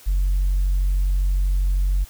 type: tone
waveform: sine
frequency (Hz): 46.31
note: F#1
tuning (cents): +2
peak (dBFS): -15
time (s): 0.06-2.05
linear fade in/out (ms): 20
effects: tanh soft clip ceiling -14 dBFS + white hiss -47 dBFS RMS until 2.09 s